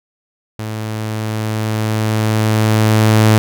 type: tone with level ramp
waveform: sawtooth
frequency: 108.9 Hz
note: A2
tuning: 17 cents flat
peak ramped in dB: -18 to -3 dBFS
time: 0.59-3.38 s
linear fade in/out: 0 ms
effects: none